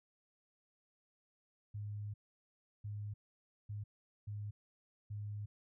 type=tone bursts at uneven times; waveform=sine; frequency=103.83 Hz; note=G#2; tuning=in tune; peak=-40 dBFS; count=5; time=1.74-2.14 / 2.84-3.14 / 3.69-3.84 / 4.27-4.51 / 5.1-5.46 s; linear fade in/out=10 ms; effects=none